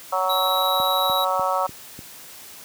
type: harmonic tone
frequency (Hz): 186.4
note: F#3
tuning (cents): +13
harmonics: 3 / 4 / 5 / 6 / 7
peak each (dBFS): -26 / -26 / -26 / -26 / -26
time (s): 0.12-1.67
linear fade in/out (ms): 10
type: tone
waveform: square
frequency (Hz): 3864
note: B7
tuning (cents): -39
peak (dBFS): -24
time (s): 0.29-1.25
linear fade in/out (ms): 10
type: click train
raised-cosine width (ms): 3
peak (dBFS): -24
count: 5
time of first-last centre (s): 0.8-1.99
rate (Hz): 3.36
effects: white hiss -42 dBFS RMS until 2.64 s + high-pass 80 Hz 12 dB/octave

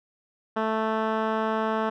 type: tone with low-pass filter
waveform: 10% pulse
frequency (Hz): 220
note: A3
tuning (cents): 0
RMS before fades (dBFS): -26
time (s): 0.56-1.9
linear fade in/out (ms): 10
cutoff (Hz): 1700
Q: 0.97
effects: none

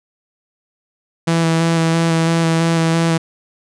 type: tone with vibrato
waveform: sawtooth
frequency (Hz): 164.81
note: E3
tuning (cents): 0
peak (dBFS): -9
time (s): 1.27-3.18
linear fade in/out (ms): 10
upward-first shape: square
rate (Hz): 3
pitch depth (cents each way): 13
effects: resampled to 22050 Hz

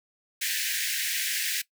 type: high-pass noise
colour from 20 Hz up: pink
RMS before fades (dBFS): -29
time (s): 0.41-1.62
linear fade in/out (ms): 10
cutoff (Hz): 1600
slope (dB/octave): 96
effects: noise-tail reverb RT60 0.1 s tail -19 dB re dry

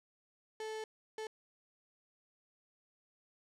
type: tone bursts at uneven times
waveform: 35% pulse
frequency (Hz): 436.5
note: A4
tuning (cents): -14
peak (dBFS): -38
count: 2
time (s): 0.6-0.84 / 1.18-1.27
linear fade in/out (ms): 2
effects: low-pass 8000 Hz 12 dB/octave

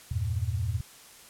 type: chord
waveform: sine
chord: E diminished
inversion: none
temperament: equal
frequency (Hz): 82.41 / 98 / 116.54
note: E2 / G2 / Bb2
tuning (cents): 0 / 0 / 0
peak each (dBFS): -31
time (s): 0.11-0.81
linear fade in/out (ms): 5
effects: white hiss -51 dBFS RMS until 1.29 s + low-pass 12000 Hz 12 dB/octave

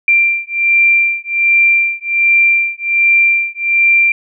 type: beating tone pair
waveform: sine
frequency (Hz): 2366 / 2367.3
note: D7 / D7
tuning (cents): +12 / +13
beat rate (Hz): 1.3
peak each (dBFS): -12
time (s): 0.08-4.12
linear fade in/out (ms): 2
effects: none

